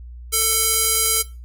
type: tone with band-pass filter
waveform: square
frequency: 445.3 Hz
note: A4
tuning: 21 cents sharp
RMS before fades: -19 dBFS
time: 0.32-1.23 s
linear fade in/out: 20 ms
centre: 11000 Hz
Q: 1.2
effects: noise-tail reverb RT60 0.3 s tail -19 dB re dry + added 60 Hz sine -34 dBFS peak until 1.44 s